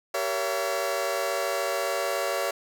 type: chord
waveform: sawtooth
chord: G diminished seventh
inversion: none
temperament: just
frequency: 392 / 470.4 / 564.5 / 677.4 Hz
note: G4 / Bb4 / Db5 / Fb5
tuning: 0 / +16 / +31 / +47 cents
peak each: -30 / -30 / -25 / -27 dBFS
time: 0.14-2.51 s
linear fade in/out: 5 ms
effects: none